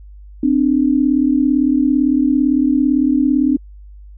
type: tone pair together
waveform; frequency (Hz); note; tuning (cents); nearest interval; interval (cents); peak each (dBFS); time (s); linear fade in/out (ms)
sine; 259.6 / 297.4; C4 / D4; -13 / +22; major second; 235; -14; 0.43-3.57; 5
effects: added 50 Hz sine -35 dBFS peak until 4.17 s